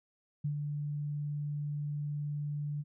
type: tone with ADSR envelope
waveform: sine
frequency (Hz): 146.83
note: D3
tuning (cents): 0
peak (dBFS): -29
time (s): 0.44-2.84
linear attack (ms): 10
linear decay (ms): 93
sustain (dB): -4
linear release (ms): 37
effects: none